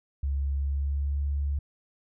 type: tone with pitch glide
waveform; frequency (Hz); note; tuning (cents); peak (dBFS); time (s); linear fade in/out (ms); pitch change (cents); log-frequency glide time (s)
sine; 69.4 to 71.06; C#2 to C#2; +3 to +44; -25; 0.23-1.59; 5; +41; 0.53-1.22
effects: none